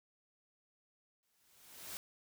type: noise with exponential growth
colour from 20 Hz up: white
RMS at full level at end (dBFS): -43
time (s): 1.23-1.97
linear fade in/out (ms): 0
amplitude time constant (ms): 160
effects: none